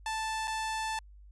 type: tone with dropouts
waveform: sawtooth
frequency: 880 Hz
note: A5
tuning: in tune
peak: -28 dBFS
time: 0.06-0.99 s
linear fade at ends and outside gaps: 2 ms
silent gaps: 0.474-0.478 s
effects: added 50 Hz sine -50 dBFS peak until 1.31 s + resampled to 24000 Hz